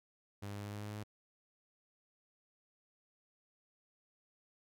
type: tone with pitch steps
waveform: sawtooth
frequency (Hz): 101 / 101.64 / 102.29 / 102.94 / 103.6 / 104.26 / 104.92 / 105.59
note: G#2 / G#2 / G#2 / G#2 / G#2 / G#2 / G#2 / G#2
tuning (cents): -48 / -37 / -26 / -15 / -4 / +7 / +18 / +29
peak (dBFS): -38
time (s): 0.42-1.036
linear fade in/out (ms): 10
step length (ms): 77
effects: none

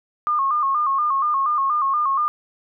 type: tone with vibrato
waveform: sine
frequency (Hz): 1147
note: D6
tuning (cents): -41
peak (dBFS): -17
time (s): 0.27-2.28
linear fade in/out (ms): 0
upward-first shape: square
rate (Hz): 4.2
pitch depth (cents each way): 90
effects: none

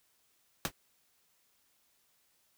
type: noise with exponential decay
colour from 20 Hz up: pink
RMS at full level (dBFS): -27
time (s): 0.65-0.72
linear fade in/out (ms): 1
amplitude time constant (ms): 15
effects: white hiss -72 dBFS RMS until 2.57 s

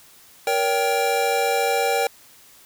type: chord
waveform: square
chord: G diminished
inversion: first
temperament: just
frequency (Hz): 470.4 / 564.5 / 784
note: Bb4 / Db5 / G5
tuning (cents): +16 / +31 / 0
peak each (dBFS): -24 / -26 / -23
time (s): 0.47-2.07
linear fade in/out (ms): 2
effects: white hiss -50 dBFS RMS until 2.65 s

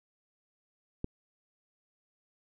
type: click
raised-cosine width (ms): 3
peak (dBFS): -20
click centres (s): 1.044
effects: none

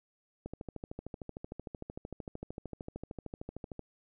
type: click train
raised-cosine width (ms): 2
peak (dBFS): -27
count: 45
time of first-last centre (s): 0.46-3.793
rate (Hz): 13.2
effects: none

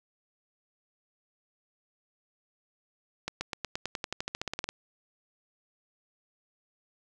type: accelerating click train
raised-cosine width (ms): 0.2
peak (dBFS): -15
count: 18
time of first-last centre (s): 3.28-4.69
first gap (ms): 130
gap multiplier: 0.94
effects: none

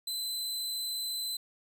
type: tone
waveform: sawtooth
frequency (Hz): 4037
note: B7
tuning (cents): +37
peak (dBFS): -30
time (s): 0.07-1.37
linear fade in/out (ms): 5
effects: none

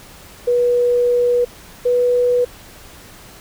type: tone pair in turn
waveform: sine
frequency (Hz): 486.1 / 490.6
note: B4 / B4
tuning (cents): -28 / -12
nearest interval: unison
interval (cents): 16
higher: second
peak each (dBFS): -12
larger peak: neither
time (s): 0.47-1.45 / 1.85-2.45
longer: first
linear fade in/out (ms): 10
effects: pink hiss -41 dBFS RMS until 3.4 s

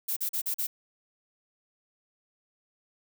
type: noise bursts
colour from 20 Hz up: violet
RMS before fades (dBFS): -30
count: 5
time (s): 0.08-0.67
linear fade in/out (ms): 10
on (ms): 86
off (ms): 40
effects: none

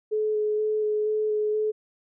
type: tone with vibrato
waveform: sine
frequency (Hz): 426.8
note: G#4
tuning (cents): +47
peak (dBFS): -22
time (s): 0.11-1.72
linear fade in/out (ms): 20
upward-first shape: square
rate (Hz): 2.1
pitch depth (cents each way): 10
effects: none

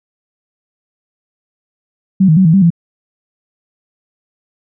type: tone with pitch steps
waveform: sine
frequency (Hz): 190.9 / 157.1 / 188.6 / 160.7 / 195.1 / 169.1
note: G3 / D#3 / F#3 / E3 / G3 / E3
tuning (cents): -46 / +17 / +33 / -44 / -8 / +44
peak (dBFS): -5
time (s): 2.2-2.704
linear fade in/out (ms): 10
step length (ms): 84
effects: none

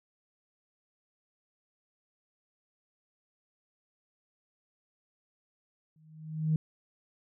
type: tone with exponential growth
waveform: sine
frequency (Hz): 156.7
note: D#3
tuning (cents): +13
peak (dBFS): -21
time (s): 5.96-6.56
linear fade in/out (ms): 2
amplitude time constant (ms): 130
effects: tanh soft clip ceiling -18 dBFS

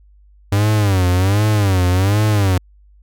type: tone with vibrato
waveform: 45% pulse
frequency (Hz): 98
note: G2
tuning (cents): 0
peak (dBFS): -12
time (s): 0.52-2.58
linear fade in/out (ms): 5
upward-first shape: sine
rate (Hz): 1.3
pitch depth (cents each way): 160
effects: added 50 Hz sine -45 dBFS peak until 3.02 s

